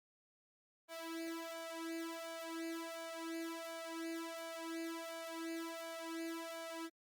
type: tone with flanger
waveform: sawtooth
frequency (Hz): 329.6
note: E4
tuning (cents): 0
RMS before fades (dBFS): -45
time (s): 0.88-6.9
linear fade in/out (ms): 50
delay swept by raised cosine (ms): 1.3 to 2.6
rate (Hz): 1.4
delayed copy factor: +0.95
effects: Opus 24 kbps